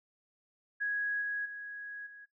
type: tone with level steps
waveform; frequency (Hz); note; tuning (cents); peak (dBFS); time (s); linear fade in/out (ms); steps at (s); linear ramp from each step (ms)
sine; 1661.2; G#6; 0; -30 / -32 / -40 / -48; 0.8-2.26; 20; 1.21 / 1.45 / 2.06; 10
effects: noise-tail reverb RT60 0.2 s tail -22 dB re dry

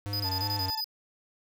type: tone with vibrato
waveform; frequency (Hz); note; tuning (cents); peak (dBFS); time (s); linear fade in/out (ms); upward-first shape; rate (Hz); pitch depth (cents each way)
square; 98; G2; 0; -33; 0.06-0.7; 0; square; 2.8; 66
type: tone bursts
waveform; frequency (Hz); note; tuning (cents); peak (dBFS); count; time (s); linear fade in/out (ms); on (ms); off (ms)
square; 4978; D#8; 0; -30; 8; 0.13-0.843; 2; 69; 23
type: harmonic tone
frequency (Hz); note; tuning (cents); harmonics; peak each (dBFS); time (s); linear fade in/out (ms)
880; A5; 0; 1 / 2 / 3 / 4 / 5 / 6 / 7 / 8; -35 / -50 / -56 / -54 / -59 / -57 / -58 / -55; 0.24-0.81; 10
effects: none

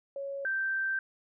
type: tone pair in turn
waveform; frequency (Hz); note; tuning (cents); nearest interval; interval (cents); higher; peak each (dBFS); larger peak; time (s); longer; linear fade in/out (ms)
sine; 554.4 / 1564; C#5 / G6; 0 / -4; octave + tritone; 1796; second; -34 / -28; second; 0.16-0.45 / 0.45-0.99; second; 2
effects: none

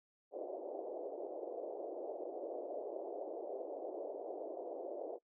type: band-pass noise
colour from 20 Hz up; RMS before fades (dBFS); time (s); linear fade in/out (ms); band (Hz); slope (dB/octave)
white; -44; 0.31-5.19; 50; 340 to 670; 48
effects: noise-tail reverb RT60 0.1 s tail -21 dB re dry

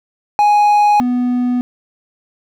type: tone pair in turn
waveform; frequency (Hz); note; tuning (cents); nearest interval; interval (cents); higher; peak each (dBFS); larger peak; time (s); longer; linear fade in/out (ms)
triangle; 830.6 / 246.9; G#5 / B3; 0 / 0; octave + major sixth; 2100; first; -6 / -11; first; 0.39-1 / 1-1.61; neither; 0
effects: none

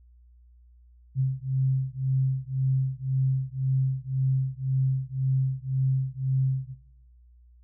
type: beating tone pair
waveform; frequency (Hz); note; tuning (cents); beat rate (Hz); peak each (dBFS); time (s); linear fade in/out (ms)
sine; 131.5 / 133.4; C3 / C3; +9 / +34; 1.9; -25 / -26; 1.15-6.75; 50
effects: noise-tail reverb RT60 1.0 s tail -20 dB re dry + added 60 Hz sine -52 dBFS peak until 7.63 s

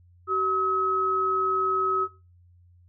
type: tone pair together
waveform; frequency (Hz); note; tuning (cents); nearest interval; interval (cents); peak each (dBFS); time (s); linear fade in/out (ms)
sine; 380.6 / 1280.2; F#4 / D#6; +49 / +49; octave + major sixth; 2100; -28 / -23; 0.27-2.08; 50
effects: noise-tail reverb RT60 0.3 s tail -18 dB re dry + added 88 Hz sine -53 dBFS peak until 2.88 s

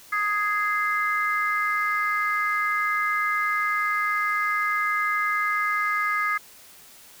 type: chord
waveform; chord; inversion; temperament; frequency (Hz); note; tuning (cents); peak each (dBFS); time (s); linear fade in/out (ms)
sine; Ab major; second; just; 1245.9 / 1661.2 / 2077; Eb6 / Ab6 / C7; +2 / 0 / -13; -24 / -27 / -26; 0.12-6.38; 10
effects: tanh soft clip ceiling -13 dBFS + white hiss -49 dBFS RMS until 7.2 s

